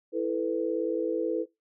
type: chord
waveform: sine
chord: E suspended fourth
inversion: none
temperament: equal with one note detuned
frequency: 329.6 / 440 / 498.5 Hz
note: E4 / A4 / B4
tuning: 0 / 0 / +16 cents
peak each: -30 dBFS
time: 0.12-1.46 s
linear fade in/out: 50 ms
effects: noise-tail reverb RT60 0.2 s tail -20 dB re dry